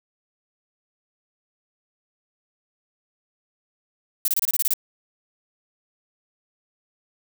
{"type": "noise bursts", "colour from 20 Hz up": "violet", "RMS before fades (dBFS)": -21, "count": 9, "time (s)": [4.25, 4.737], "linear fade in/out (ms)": 2, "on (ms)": 31, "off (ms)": 26, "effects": []}